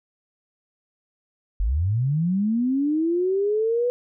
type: linear sweep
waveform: sine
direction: up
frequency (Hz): 42.84 to 494.8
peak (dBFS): -19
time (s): 1.6-3.9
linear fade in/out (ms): 0
effects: none